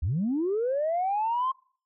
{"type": "linear sweep", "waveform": "sine", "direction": "up", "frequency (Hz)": [65.41, 1067], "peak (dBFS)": -23, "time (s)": [0.02, 1.52], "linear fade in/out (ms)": 10, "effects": ["noise-tail reverb RT60 0.5 s tail -26 dB re dry", "tanh soft clip ceiling -20 dBFS"]}